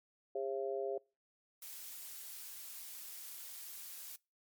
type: harmonic tone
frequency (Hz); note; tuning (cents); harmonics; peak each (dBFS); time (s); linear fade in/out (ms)
135; C#3; -45; 3 / 4 / 5; -38 / -40 / -42; 0.35-0.98; 5
type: noise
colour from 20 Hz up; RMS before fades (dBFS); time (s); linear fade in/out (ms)
blue; -48; 1.62-4.16; 2
effects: noise-tail reverb RT60 0.3 s tail -26 dB re dry + MP3 96 kbps